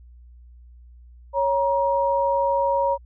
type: tone pair together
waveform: sine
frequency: 554.4 / 947.6 Hz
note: C#5 / A#5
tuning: 0 / +28 cents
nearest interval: major sixth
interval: 928 cents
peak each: -21 dBFS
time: 1.33-2.98 s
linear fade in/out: 50 ms
effects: added 60 Hz sine -44 dBFS peak until 3.05 s